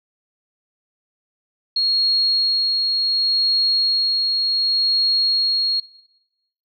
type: tone with tremolo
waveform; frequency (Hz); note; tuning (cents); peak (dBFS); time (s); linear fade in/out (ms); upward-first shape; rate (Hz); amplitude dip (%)
sine; 4290; C8; +42; -15; 1.76-5.8; 5; sine; 0.68; 25
effects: noise-tail reverb RT60 0.9 s tail -17 dB re dry